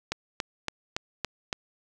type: click train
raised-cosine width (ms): 0.2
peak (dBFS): -11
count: 6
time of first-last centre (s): 0.12-1.528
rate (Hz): 3.55
effects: none